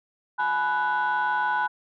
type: tone cluster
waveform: sine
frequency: 846 / 992 / 1483 Hz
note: G#5 / B5 / F#6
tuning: +32 / +7 / +4 cents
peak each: -25 dBFS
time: 0.38-1.68 s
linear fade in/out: 20 ms
effects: tanh soft clip ceiling -17 dBFS